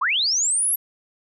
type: linear sweep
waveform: sine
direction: up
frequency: 931 to 11650 Hz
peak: -18 dBFS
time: 0.01-0.76 s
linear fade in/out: 10 ms
effects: none